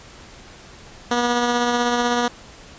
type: tone with tremolo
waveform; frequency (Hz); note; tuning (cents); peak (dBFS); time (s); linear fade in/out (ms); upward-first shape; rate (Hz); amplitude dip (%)
10% pulse; 241.3; B3; -40; -8; 1.11-2.28; 2; triangle; 16; 35
effects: pink hiss -43 dBFS RMS until 2.78 s + resampled to 16000 Hz